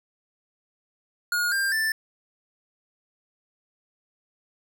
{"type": "tone with pitch steps", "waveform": "square", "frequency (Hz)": [1436, 1593.3, 1767.9], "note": ["F6", "G6", "A6"], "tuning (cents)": [48, 28, 8], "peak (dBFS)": -23, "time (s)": [1.32, 1.92], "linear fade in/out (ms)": 2, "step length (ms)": 200, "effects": []}